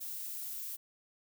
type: noise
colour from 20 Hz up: violet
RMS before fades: -41 dBFS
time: 0-0.77 s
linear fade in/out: 20 ms
effects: none